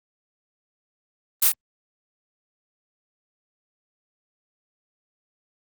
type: noise with echo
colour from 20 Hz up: blue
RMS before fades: -18 dBFS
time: 1.42-1.49 s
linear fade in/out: 5 ms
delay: 31 ms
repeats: 1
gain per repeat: -3 dB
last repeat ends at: 1.521 s
effects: Opus 32 kbps